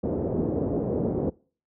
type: low-pass noise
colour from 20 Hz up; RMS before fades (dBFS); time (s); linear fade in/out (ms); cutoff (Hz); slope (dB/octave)
white; -26; 0.03-1.3; 10; 470; 24
effects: noise-tail reverb RT60 0.4 s tail -23 dB re dry + high-pass 80 Hz 12 dB/octave